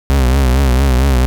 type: tone with vibrato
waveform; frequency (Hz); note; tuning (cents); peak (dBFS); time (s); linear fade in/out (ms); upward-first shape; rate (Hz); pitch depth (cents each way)
40% pulse; 65.41; C2; 0; -8; 0.1-1.26; 0; triangle; 4.4; 130
effects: none